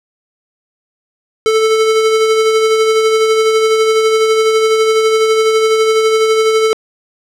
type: tone with tremolo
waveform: square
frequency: 440 Hz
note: A4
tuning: in tune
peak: -8 dBFS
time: 1.46-6.73 s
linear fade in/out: 0 ms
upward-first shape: sine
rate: 12 Hz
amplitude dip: 35%
effects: low-pass 8000 Hz 12 dB/octave + 7-bit